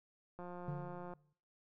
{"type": "click train", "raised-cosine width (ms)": 1, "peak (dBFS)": -35, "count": 133, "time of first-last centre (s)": [0.39, 1.136], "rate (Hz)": 177}
{"type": "tone with exponential decay", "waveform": "triangle", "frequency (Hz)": 148.4, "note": "D3", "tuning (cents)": 18, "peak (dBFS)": -35, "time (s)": [0.68, 1.33], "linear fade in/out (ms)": 2, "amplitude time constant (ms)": 140}
{"effects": ["noise-tail reverb RT60 0.6 s tail -26 dB re dry"]}